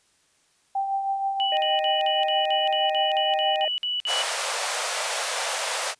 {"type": "tone with tremolo", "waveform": "sine", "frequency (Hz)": 784, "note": "G5", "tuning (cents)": 0, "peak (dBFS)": -21, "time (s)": [0.75, 3.65], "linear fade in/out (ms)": 5, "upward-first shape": "triangle", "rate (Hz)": 6.3, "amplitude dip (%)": 50}
{"type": "tone bursts", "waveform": "sine", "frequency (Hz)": 2954, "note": "F#7", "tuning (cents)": -3, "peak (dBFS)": -24, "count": 13, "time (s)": [1.4, 4.222], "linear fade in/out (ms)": 0, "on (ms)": 170, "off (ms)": 51}
{"type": "harmonic tone", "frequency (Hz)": 620, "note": "D#5", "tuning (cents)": -6, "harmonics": [1, 3, 4], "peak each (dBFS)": [-26, -36, -38], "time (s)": [1.52, 3.68], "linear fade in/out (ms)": 2}
{"type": "high-pass noise", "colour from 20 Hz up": "pink", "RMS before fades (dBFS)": -27, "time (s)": [4.06, 5.95], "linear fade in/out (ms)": 50, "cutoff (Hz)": 510, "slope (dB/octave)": 48}
{"effects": ["white hiss -64 dBFS RMS until 5.99 s", "resampled to 22050 Hz"]}